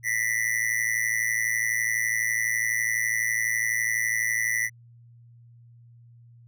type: tone with amplitude modulation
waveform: square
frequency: 1975.5 Hz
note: B6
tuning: in tune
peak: -20 dBFS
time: 0.03-4.7 s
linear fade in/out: 50 ms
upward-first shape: sine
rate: 112 Hz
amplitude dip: 95%
effects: added 118 Hz sine -49 dBFS peak until 6.47 s